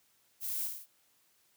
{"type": "noise with echo", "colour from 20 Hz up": "violet", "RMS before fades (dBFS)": -37, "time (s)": [0.4, 0.7], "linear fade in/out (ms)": 50, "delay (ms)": 55, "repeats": 3, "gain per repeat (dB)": -4, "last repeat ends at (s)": 0.865, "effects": ["white hiss -70 dBFS RMS until 1.56 s", "high-pass 60 Hz 12 dB/octave"]}